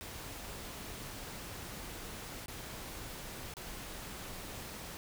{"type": "noise with dropouts", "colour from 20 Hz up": "pink", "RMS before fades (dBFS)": -45, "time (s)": [0.01, 4.97], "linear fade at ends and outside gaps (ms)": 0, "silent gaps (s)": [[2.459, 2.482], [3.538, 3.568]], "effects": []}